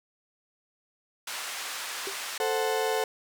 pink band-pass noise, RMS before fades -36 dBFS, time 1.27-2.38 s, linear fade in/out 5 ms, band 1100 to 11000 Hz, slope 12 dB/octave
triangle tone with exponential decay, 392.4 Hz, G4, 2 cents sharp, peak -28 dBFS, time 2.07-2.17 s, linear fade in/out 2 ms, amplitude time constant 21 ms
35% pulse chord, F# diminished, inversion first, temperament equal, 440 / 523.3 / 740 Hz, A4 / C5 / F#5, 0 / 0 / 0 cents, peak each -26 / -30 / -30 dBFS, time 2.4-3.04 s, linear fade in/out 2 ms
effects none

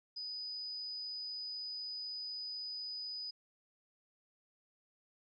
sine tone, 4978 Hz, D#8, in tune, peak -40 dBFS, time 0.16-3.31 s, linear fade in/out 10 ms, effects none

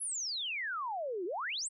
sine exponential two-way sweep, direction down then up, 11175 to 334.5 to 9350 Hz, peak -34 dBFS, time 0-1.69 s, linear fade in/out 20 ms, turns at 1.25 s, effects none

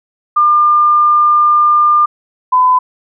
sine tone pair in turn, 1200 / 1009.1 Hz, D6 / B5, +37 / +37 cents, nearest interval minor third, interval 300 cents, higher first, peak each -6 dBFS, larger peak neither, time 0.36-2.06 / 2.52-2.79 s, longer first, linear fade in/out 10 ms, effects none

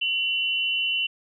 sine tone pair together, 2745 / 2991 Hz, F7 / F#7, -31 / +18 cents, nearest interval minor second, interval 149 cents, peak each -25 dBFS, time 0.01-1.07 s, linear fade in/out 10 ms, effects none

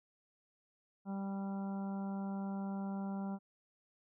harmonic tone, 196.1 Hz, G3, 1 cent sharp, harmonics 1 / 2 / 3 / 4 / 5 / 6 / 7, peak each -37 / -53 / -52 / -49 / -54 / -63 / -57 dBFS, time 1.05-3.39 s, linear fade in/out 50 ms, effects none

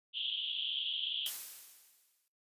pink band-pass noise, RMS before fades -37 dBFS, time 0.13-1.31 s, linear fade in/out 50 ms, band 3000 to 3400 Hz, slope 96 dB/octave
blue noise with exponential decay, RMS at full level -37 dBFS, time 1.26-2.28 s, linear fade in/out 0 ms, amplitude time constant 220 ms
effects noise-tail reverb RT60 0.4 s tail -21 dB re dry + resampled to 32000 Hz

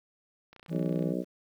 click train, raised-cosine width 0.3 ms, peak -35 dBFS, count 16, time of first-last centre 0.53-1.025 s, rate 30.3 Hz
triangle tone, 164.81 Hz, E3, in tune, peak -29 dBFS, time 0.68-1.15 s, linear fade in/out 50 ms
harmonic tone, 61.6 Hz, B1, 4 cents flat, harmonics 3 / 4 / 5 / 6 / 7 / 8 / 9 / 10, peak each -34 / -36 / -35 / -38 / -39 / -43 / -39 / -43 dBFS, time 0.7-1.25 s, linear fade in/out 50 ms
effects 10-bit

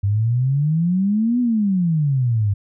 sine exponential two-way sweep, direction up then down, 97.5 to 250 to 97.5 Hz, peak -15 dBFS, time 0.03-2.54 s, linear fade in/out 10 ms, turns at 1.4 s, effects none

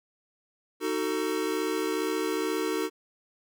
square chord, D# diminished, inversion none, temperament just, 311.1 / 373.4 / 448 Hz, D#4 / F#4 / A4, 0 / +16 / +31 cents, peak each -32 dBFS, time 0.8-2.9 s, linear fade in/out 50 ms, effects none

